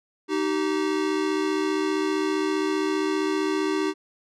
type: tone pair together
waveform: square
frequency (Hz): 310 / 385.2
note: D#4 / G4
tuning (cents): -6 / -30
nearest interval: major third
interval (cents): 376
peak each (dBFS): -26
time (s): 0.28-3.94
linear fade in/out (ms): 50
effects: low-pass 6000 Hz 12 dB/octave